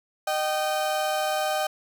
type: tone pair together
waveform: 35% pulse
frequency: 614.1 / 773 Hz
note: D#5 / G5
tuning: -23 / -24 cents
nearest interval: major third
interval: 399 cents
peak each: -25 dBFS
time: 0.27-1.67 s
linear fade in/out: 5 ms
effects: none